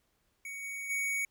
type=tone with level steps; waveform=square; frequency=2239 Hz; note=C#7; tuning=17 cents sharp; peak=-40 / -38 / -31 dBFS; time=0.45-1.25 s; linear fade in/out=2 ms; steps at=0.62 / 0.89 s; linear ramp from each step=20 ms; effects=pink hiss -75 dBFS RMS until 1.3 s